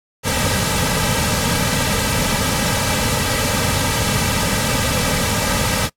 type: noise with comb filter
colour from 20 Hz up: pink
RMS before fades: -18 dBFS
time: 0.23-5.9 s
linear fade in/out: 50 ms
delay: 2.8 ms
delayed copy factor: -0.7
effects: noise-tail reverb RT60 0.1 s tail -22 dB re dry + low-pass 12000 Hz 12 dB/octave